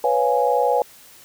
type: chord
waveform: sine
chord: C# dominant seventh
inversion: third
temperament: equal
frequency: 493.9 / 554.4 / 698.5 / 830.6 Hz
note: B4 / C#5 / E#5 / G#5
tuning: 0 / 0 / 0 / 0 cents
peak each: -20 / -22 / -24 / -20 dBFS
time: 0.04-0.82 s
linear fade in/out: 2 ms
effects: white hiss -47 dBFS RMS until 1.24 s